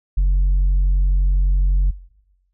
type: tone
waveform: sine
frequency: 45.95 Hz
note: F#1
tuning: 11 cents flat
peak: -10 dBFS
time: 0.17-1.91 s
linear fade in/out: 10 ms
effects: noise-tail reverb RT60 1.0 s tail -22 dB re dry + tanh soft clip ceiling -12 dBFS